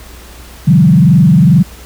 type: tone with frequency modulation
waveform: sine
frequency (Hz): 164.81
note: E3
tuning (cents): 0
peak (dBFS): -3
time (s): 0.67-1.63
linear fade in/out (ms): 10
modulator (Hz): 22.3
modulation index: 1.4
effects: added 60 Hz sine -33 dBFS peak until 1.85 s + pink hiss -36 dBFS RMS until 1.85 s